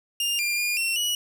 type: tone with pitch steps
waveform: sawtooth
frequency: 2808 / 2395 / 2422 / 2717 / 2924 Hz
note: F7 / D7 / D#7 / F7 / F#7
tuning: +9 / +33 / -47 / -48 / -21 cents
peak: -20 dBFS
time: 0.2-1.15 s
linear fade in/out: 2 ms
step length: 190 ms
effects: none